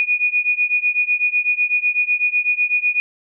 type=beating tone pair; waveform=sine; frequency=2457 / 2465 Hz; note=D#7 / D#7; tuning=-22 / -17 cents; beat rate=8 Hz; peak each=-18 / -19 dBFS; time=0-3 s; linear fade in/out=0 ms; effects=none